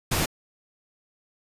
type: noise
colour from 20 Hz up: pink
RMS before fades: -24 dBFS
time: 0.11-0.26 s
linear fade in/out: 10 ms
effects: resampled to 32000 Hz